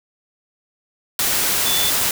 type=tone in noise; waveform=sine; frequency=3483 Hz; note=A7; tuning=18 cents flat; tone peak=-21 dBFS; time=1.66-1.9 s; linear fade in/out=2 ms; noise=white; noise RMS=-19 dBFS; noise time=1.19-2.11 s; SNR=-5 dB; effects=none